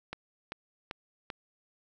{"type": "click train", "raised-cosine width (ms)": 0.3, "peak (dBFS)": -21, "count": 4, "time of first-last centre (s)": [0.13, 1.302], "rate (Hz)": 2.56, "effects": []}